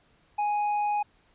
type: tone with tanh clipping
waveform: triangle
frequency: 830.6 Hz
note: G#5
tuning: in tune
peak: -25 dBFS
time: 0.38-1.03 s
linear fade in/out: 10 ms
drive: 9 dB
effects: pink hiss -64 dBFS RMS until 1.34 s + resampled to 8000 Hz